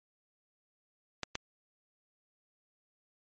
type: clicks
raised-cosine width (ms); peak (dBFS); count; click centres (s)
0.2; -16; 2; 1.233 / 1.354
effects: MP3 32 kbps